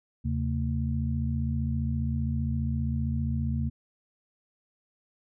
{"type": "tone cluster", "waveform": "sine", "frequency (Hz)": [78.2, 133.3, 227], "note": ["D#2", "C3", "A#3"], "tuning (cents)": [9, 33, -46], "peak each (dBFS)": [-29, -30, -32], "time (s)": [0.24, 3.7], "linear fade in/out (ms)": 20, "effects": []}